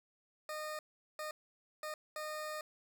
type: tone bursts at uneven times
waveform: 20% pulse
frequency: 613 Hz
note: D#5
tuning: 26 cents flat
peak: -35 dBFS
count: 4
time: 0.49-0.79 / 1.19-1.31 / 1.83-1.94 / 2.16-2.61 s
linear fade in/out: 2 ms
effects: none